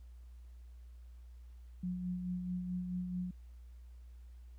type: tone with tremolo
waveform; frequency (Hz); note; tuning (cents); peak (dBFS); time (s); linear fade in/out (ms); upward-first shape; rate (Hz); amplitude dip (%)
sine; 180.4; F#3; -44; -34; 1.83-3.31; 5; sine; 4.6; 40
effects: added 60 Hz sine -50 dBFS peak until 4.58 s + pink hiss -75 dBFS RMS until 4.58 s